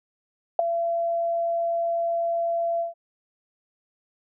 sine tone with ADSR envelope, 677 Hz, E5, 46 cents sharp, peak -11 dBFS, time 0.59-2.94 s, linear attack 3 ms, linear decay 8 ms, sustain -11 dB, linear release 140 ms, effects none

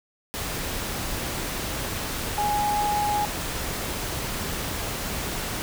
sine tone in noise, 830.6 Hz, G#5, in tune, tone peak -22 dBFS, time 2.38-3.25 s, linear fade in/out 0 ms, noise pink, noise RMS -30 dBFS, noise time 0.34-5.62 s, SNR +5 dB, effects none

